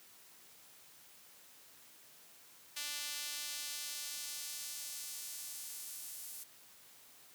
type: tone with high-pass filter sweep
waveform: sawtooth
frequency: 293.7 Hz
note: D4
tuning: in tune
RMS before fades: -44 dBFS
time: 2.76-6.44 s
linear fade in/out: 10 ms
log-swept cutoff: 3200 to 10000 Hz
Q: 0.79
effects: white hiss -60 dBFS RMS until 7.34 s + high-pass 100 Hz 12 dB/octave